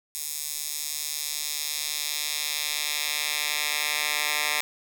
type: tone with high-pass filter sweep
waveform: 10% pulse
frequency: 149.3 Hz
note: D3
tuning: 29 cents sharp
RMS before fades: -29 dBFS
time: 0.15-4.61 s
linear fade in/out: 0 ms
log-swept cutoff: 7400 to 1800 Hz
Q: 0.93
effects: none